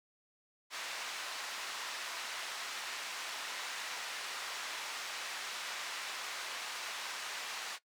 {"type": "band-pass noise", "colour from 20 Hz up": "pink", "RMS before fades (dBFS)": -42, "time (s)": [0.7, 7.79], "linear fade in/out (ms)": 50, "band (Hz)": [1100, 6200], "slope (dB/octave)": 12, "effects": ["noise-tail reverb RT60 0.1 s tail -18 dB re dry"]}